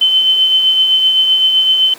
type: tone with tremolo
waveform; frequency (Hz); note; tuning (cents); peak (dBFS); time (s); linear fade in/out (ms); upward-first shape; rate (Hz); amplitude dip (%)
sine; 3064; G7; -40; -6; 0.01-1.94; 5; triangle; 7.8; 45
effects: pink hiss -36 dBFS RMS until 1.98 s + high-pass 300 Hz 12 dB/octave